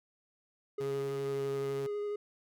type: tone with vibrato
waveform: triangle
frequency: 413.4 Hz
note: G#4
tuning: 8 cents flat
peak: -31 dBFS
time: 0.78-2.16 s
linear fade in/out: 5 ms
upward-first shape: square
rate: 12 Hz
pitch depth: 9 cents each way
type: tone with pitch glide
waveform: sawtooth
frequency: 138.59 to 137.63 Hz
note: C#3 to C#3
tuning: 0 to -12 cents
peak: -36 dBFS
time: 0.8-1.87 s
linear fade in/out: 10 ms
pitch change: -12 cents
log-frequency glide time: 1.3-1.39 s
effects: none